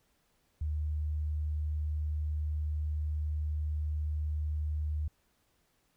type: tone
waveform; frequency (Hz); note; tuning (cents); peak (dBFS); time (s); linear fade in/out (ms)
sine; 75.9; D#2; -42; -30; 0.61-5.08; 5
effects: pink hiss -73 dBFS RMS until 5.96 s